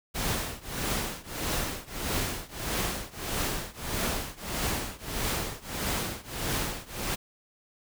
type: noise with tremolo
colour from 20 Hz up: pink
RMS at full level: -28 dBFS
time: 0.14-7.16 s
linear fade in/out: 20 ms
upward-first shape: triangle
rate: 1.6 Hz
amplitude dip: 95%
effects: none